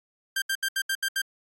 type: tone bursts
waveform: sawtooth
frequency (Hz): 1582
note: G6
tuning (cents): +15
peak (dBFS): -21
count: 7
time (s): 0.36-1.218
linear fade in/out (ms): 5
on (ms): 60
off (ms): 73
effects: AAC 48 kbps